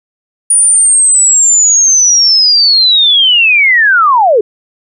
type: linear sweep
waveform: sine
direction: down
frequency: 9580 to 392 Hz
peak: -4 dBFS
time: 0.5-4.41 s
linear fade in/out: 5 ms
effects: none

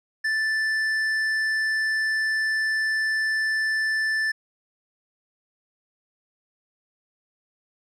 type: tone with tanh clipping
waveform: triangle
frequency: 1760 Hz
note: A6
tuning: in tune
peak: -23 dBFS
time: 0.24-4.32 s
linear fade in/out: 10 ms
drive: 12 dB
effects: none

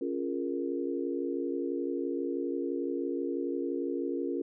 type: chord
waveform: sine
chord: Bb minor seventh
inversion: first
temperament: equal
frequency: 277.2 / 349.2 / 415.3 / 466.2 Hz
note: Db4 / F4 / Ab4 / Bb4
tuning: 0 / 0 / 0 / 0 cents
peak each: -34 / -34 / -39 / -37 dBFS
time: 0.01-4.42 s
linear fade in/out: 5 ms
effects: none

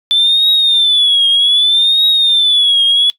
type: tone with vibrato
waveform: sine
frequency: 3508 Hz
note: A7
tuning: 6 cents flat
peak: -6 dBFS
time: 0.11-3.1 s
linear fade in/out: 0 ms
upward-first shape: triangle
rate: 0.64 Hz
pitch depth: 140 cents each way
effects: noise-tail reverb RT60 0.1 s tail -20 dB re dry + tanh soft clip ceiling -4 dBFS

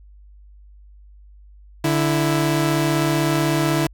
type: tone pair together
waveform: sawtooth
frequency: 146.82 / 329.6 Hz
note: D3 / E4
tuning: 0 / 0 cents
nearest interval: octave + major second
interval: 1400 cents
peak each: -16 dBFS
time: 1.84-3.87 s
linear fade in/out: 5 ms
effects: added 50 Hz sine -43 dBFS peak until 3.93 s

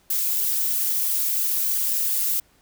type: noise with flanger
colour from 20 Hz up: violet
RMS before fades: -23 dBFS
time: 0.1-2.4 s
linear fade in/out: 5 ms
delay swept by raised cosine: 0.62 to 6.42 ms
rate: 3 Hz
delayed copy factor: +0.95
effects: pink hiss -60 dBFS RMS until 2.61 s

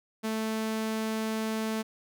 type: tone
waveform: sawtooth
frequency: 220 Hz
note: A3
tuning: in tune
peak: -25 dBFS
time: 0.23-1.83 s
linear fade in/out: 20 ms
effects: none

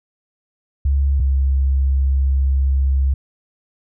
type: tone pair in turn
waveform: sine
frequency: 69.2 / 67.46 Hz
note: C#2 / C#2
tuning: -2 / -46 cents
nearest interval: unison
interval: 44 cents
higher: first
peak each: -13 / -13 dBFS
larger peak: neither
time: 0.85-1.2 / 1.2-3.14 s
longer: second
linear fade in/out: 5 ms
effects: none

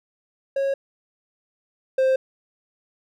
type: tone pair in turn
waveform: triangle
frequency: 548 / 525.3 Hz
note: C#5 / C5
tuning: -20 / +7 cents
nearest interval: minor second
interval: 73 cents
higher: first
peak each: -18 / -14 dBFS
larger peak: second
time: 0.56-0.74 / 1.98-2.16 s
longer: neither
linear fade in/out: 5 ms
effects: none

